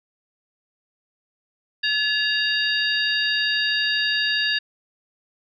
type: harmonic tone with a mistuned harmonic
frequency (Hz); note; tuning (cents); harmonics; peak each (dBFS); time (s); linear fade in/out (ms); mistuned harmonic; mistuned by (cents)
932.3; A#5; 0; 2 / 3 / 4 / 5; -23 / -25 / -26 / -27; 1.83-4.59; 10; 2; -150
effects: none